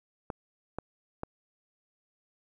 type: clicks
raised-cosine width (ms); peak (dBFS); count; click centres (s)
1; -20; 3; 0.302 / 0.786 / 1.234
effects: 10-bit